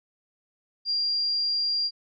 sine tone, 4775 Hz, D8, 28 cents sharp, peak -23 dBFS, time 0.85-1.91 s, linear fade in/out 50 ms, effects none

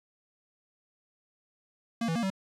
square tone with pitch steps, 231.3 / 163.8 / 233.9 / 191.9 Hz, A#3 / E3 / A#3 / G3, -13 / -11 / +6 / -37 cents, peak -28 dBFS, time 2.01-2.302 s, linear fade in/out 5 ms, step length 73 ms, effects low-pass 8000 Hz 12 dB/octave + 10-bit

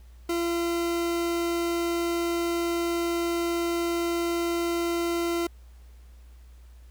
40% pulse tone, 341.3 Hz, F4, 40 cents flat, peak -24 dBFS, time 0.29-5.47 s, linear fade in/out 5 ms, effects added 60 Hz sine -46 dBFS peak until 6.9 s + pink hiss -63 dBFS RMS until 6.9 s

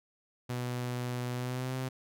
sawtooth tone with pitch glide, 123.47 to 129.68 Hz, B2 to C3, 0 to -15 cents, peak -29 dBFS, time 0.49-1.89 s, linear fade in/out 10 ms, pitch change +85 cents, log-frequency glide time 1.34-1.75 s, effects none

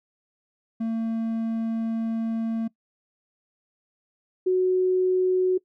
triangle / sine tone pair in turn, 226 / 369.4 Hz, A3 / F#4, +47 / -3 cents, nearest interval major sixth, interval 850 cents, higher second, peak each -22 / -18 dBFS, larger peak second, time 0.8-2.68 / 4.46-5.58 s, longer first, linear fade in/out 10 ms, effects noise-tail reverb RT60 0.1 s tail -21 dB re dry

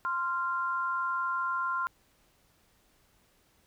sine tone pair together, 1046.5 / 1386.1 Hz, C6 / F6, 0 / -13 cents, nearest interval perfect fourth, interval 487 cents, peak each -31 / -31 dBFS, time 0.05-1.87 s, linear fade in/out 0 ms, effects pink hiss -67 dBFS RMS until 3.66 s

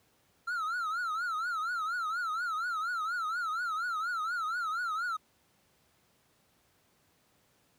triangle tone with vibrato, 1350 Hz, E6, 41 cents sharp, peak -29 dBFS, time 0.47-5.17 s, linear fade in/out 10 ms, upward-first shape triangle, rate 4.2 Hz, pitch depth 170 cents each way, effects pink hiss -69 dBFS RMS until 7.78 s + high-pass 80 Hz 12 dB/octave

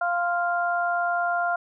harmonic tone, 348.9 Hz, F4, 2 cents flat, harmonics 2 / 3 / 4, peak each -24 / -33 / -26 dBFS, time 0.01-1.56 s, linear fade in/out 5 ms, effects none

